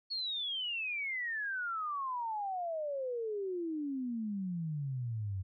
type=exponential sweep; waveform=sine; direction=down; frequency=4400 to 91.7 Hz; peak=-34 dBFS; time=0.1-5.43 s; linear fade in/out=20 ms; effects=none